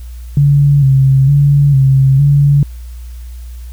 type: tone with vibrato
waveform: sine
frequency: 138.59 Hz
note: C#3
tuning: in tune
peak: -5 dBFS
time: 0.37-2.63 s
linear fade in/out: 2 ms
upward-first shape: square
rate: 1.1 Hz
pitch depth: 51 cents each way
effects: added 60 Hz sine -25 dBFS peak until 3.72 s + white hiss -46 dBFS RMS until 3.72 s